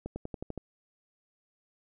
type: accelerating click train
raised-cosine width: 2 ms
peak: -23 dBFS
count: 7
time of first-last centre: 0.06-0.577 s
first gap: 100 ms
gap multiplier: 0.94
effects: none